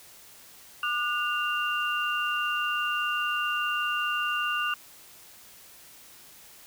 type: tone cluster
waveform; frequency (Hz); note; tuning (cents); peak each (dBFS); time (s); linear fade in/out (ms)
sine; 1201 / 1456 / 2784; D6 / F#6 / F7; +38 / -28 / -6; -30; 0.83-4.74; 2
effects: white hiss -51 dBFS RMS until 6.66 s